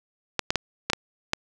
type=clicks; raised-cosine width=0.2 ms; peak=-5 dBFS; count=6; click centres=0.393 / 0.505 / 0.557 / 0.9 / 0.933 / 1.334 s; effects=none